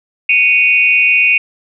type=tone with amplitude modulation; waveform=sine; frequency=2489 Hz; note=D#7; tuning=in tune; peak=-3 dBFS; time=0.29-1.38 s; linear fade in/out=5 ms; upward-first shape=sine; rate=255 Hz; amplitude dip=100%; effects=none